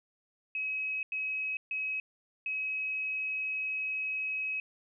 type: tone bursts at uneven times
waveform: sine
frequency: 2552 Hz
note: D#7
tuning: 43 cents sharp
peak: -31 dBFS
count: 4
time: 0.55-1.03 / 1.12-1.57 / 1.71-2 / 2.46-4.6 s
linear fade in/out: 2 ms
effects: none